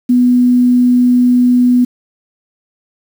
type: tone with quantisation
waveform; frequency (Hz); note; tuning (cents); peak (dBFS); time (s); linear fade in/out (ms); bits
sine; 247.1; B3; +1; -6; 0.09-1.85; 10; 6
effects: none